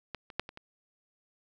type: clicks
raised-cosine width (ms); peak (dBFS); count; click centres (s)
0.3; -21 / -30 / -13 / -27 / -29; 5; 0.147 / 0.302 / 0.396 / 0.491 / 0.574
effects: none